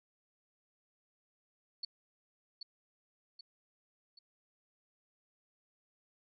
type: tone with echo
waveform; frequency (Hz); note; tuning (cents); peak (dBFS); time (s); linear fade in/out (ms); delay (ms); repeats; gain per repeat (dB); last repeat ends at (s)
sine; 4435; C#8; 0; -36; 1.83-1.85; 5; 780; 3; -6; 4.19
effects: none